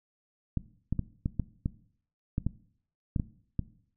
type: clicks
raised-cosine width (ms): 5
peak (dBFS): -16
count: 11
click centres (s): 0.573 / 0.926 / 0.993 / 1.259 / 1.397 / 1.659 / 2.381 / 2.466 / 3.162 / 3.198 / 3.593
effects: noise-tail reverb RT60 0.6 s tail -18 dB re dry